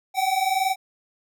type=tone pair together; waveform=square; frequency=754 / 774.8 Hz; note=F#5 / G5; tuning=+32 / -20 cents; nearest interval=unison; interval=48 cents; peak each=-24 dBFS; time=0.14-0.76 s; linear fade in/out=50 ms; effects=none